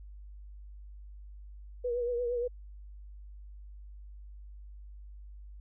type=tone with vibrato; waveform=sine; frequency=483.4 Hz; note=B4; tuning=37 cents flat; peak=-29 dBFS; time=1.84-2.48 s; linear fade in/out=10 ms; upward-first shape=triangle; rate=8.6 Hz; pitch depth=56 cents each way; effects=added 50 Hz sine -45 dBFS peak until 5.6 s